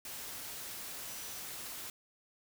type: tone in noise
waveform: sine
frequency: 5900 Hz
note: F#8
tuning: 6 cents flat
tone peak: -52 dBFS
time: 1.08-1.39 s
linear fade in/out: 2 ms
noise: white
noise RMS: -44 dBFS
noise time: 0.05-1.9 s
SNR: -11 dB
effects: none